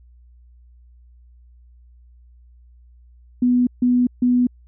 sine tone bursts, 246.9 Hz, B3, in tune, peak -13 dBFS, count 3, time 3.42-4.47 s, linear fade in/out 5 ms, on 250 ms, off 150 ms, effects added 60 Hz sine -46 dBFS peak until 4.67 s

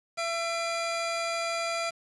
25% pulse tone pair together, 672 / 2395 Hz, E5 / D7, +33 / +33 cents, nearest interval octave + minor seventh, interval 2200 cents, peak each -26 / -30 dBFS, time 0.17-1.91 s, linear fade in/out 20 ms, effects resampled to 22050 Hz + 8-bit

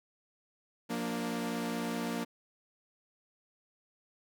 sawtooth chord, Bb major, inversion second, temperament equal with one note detuned, 177.26 / 233.1 / 293.7 Hz, F3 / Bb3 / D4, +26 / 0 / 0 cents, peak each -36 / -31 / -36 dBFS, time 0.89-2.25 s, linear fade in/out 20 ms, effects none

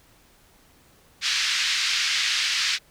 white band-pass noise, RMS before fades -24 dBFS, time 1.21-2.79 s, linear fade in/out 50 ms, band 1600 to 5200 Hz, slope 24 dB/octave, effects pink hiss -57 dBFS RMS until 2.9 s

